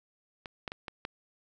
clicks, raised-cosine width 0.3 ms, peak -24 / -19 / -22 / -22 / -19 dBFS, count 5, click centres 0.458 / 0.678 / 0.719 / 0.882 / 1.051 s, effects none

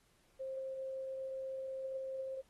sine tone, 530 Hz, C5, 22 cents sharp, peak -39 dBFS, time 0.39-2.42 s, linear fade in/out 20 ms, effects pink hiss -72 dBFS RMS until 2.49 s + AAC 32 kbps

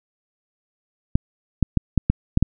clicks, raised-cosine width 5 ms, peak -3 dBFS, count 7, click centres 1.155 / 1.627 / 1.773 / 1.977 / 2.1 / 2.374 / 2.426 s, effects none

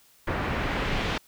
pink noise with low-pass filter sweep, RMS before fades -28 dBFS, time 0.27-1.18 s, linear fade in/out 5 ms, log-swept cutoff 1700 to 3400 Hz, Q 1.1, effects white hiss -59 dBFS RMS until 1.27 s

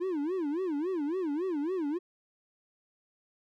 triangle tone with vibrato, 329.5 Hz, E4, 1 cent flat, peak -27 dBFS, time 0-1.99 s, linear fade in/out 20 ms, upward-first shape sine, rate 3.6 Hz, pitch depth 260 cents each way, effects none

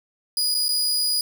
sawtooth tone with dropouts, 4916 Hz, D#8, 22 cents flat, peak -17 dBFS, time 0.37-1.21 s, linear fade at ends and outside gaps 2 ms, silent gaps 0.544-0.548 / 0.683-0.689 s, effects none

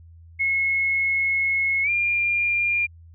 sine tone with pitch glide, 2176 to 2401 Hz, C#7 to D7, -33 to +38 cents, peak -19 dBFS, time 0.39-2.87 s, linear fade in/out 20 ms, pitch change +171 cents, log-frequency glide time 1.83-1.9 s, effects added 83 Hz sine -44 dBFS peak until 3.14 s

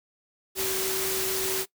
sine tone in noise, 381 Hz, G4, 49 cents flat, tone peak -31 dBFS, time 0.55-1.66 s, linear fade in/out 50 ms, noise white, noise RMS -29 dBFS, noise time 0.55-1.66 s, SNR -5 dB, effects noise-tail reverb RT60 0.1 s tail -20 dB re dry

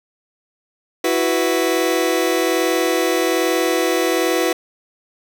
sawtooth chord, E suspended second, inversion none, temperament just, 329.6 / 370.8 / 494.4 Hz, E4 / F#4 / B4, 0 / +4 / +2 cents, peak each -16 dBFS, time 1.04-4.53 s, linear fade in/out 5 ms, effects none

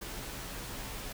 pink noise with comb filter, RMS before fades -41 dBFS, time 0.01-1.13 s, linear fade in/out 10 ms, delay 13 ms, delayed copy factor -0.55, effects none

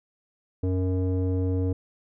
square tone with low-pass filter, 92.5 Hz, F#2, in tune, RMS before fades -25 dBFS, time 0.63-1.73 s, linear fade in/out 5 ms, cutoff 410 Hz, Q 2.7, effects none

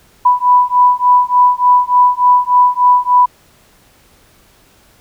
sine beating tone pair, 987.8 / 991.2 Hz, B5 / B5, 0 / +6 cents, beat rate 3.4 Hz, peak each -10 dBFS, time 0.25-3.26 s, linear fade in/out 10 ms, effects pink hiss -49 dBFS RMS until 5 s

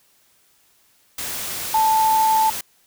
sine tone in noise, 880 Hz, A5, in tune, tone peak -14 dBFS, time 1.74-2.5 s, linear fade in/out 5 ms, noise white, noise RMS -28 dBFS, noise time 1.18-2.61 s, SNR +11 dB, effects white hiss -59 dBFS RMS until 2.86 s

